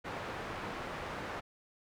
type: low-pass noise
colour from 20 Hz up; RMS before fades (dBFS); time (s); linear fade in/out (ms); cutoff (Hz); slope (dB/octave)
white; -41; 0.04-1.41; 20; 1400; 12
effects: none